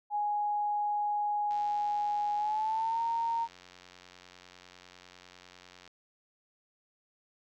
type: tone with pitch glide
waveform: sine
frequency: 830.6 to 921.6 Hz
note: G#5 to A#5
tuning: 0 to -20 cents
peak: -28 dBFS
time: 0.1-3.48 s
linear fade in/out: 50 ms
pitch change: +180 cents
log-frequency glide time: 2.36-3.01 s
type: click train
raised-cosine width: 0.2 ms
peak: -34 dBFS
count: 394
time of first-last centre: 1.51-5.877 s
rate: 90 Hz
effects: none